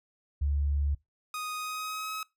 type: tone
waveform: sine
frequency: 71.6 Hz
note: D2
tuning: 43 cents flat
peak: -25 dBFS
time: 0.41-0.95 s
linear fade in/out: 10 ms
type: tone with pitch glide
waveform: sawtooth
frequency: 1244.5 to 1278 Hz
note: D#6 to D#6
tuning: 0 to +46 cents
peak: -30 dBFS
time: 1.34-2.23 s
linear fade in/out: 2 ms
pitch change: +46 cents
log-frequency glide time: 1.56-2.12 s
effects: noise-tail reverb RT60 0.2 s tail -23 dB re dry